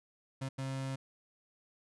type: tone bursts at uneven times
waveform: 35% pulse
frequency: 133.9 Hz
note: C3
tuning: 40 cents sharp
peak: -34 dBFS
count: 2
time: 0.41-0.49 / 0.58-0.96 s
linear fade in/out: 10 ms
effects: resampled to 24000 Hz